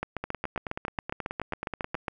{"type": "two click trains", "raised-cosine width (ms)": 0.5, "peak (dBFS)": [-15, -17], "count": [16, 17], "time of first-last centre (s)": [[0.03, 2.082], [0.24, 1.951]], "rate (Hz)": [7.31, 9.35], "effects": []}